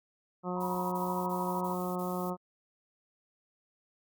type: harmonic tone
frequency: 180.4 Hz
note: F#3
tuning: 44 cents flat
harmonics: 1 / 2 / 3 / 4 / 5 / 6 / 7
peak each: -35 / -38 / -40 / -41 / -42 / -43 / -43 dBFS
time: 0.43-2.37 s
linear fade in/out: 50 ms
type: tone with tremolo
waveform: sine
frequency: 964 Hz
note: B5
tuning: 42 cents flat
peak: -32 dBFS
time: 0.55-1.76 s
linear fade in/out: 50 ms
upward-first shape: sine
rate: 13 Hz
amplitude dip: 65%
type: noise bursts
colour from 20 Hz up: violet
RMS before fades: -48 dBFS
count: 5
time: 0.6-2.304 s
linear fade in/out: 10 ms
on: 320 ms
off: 26 ms
effects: Opus 48 kbps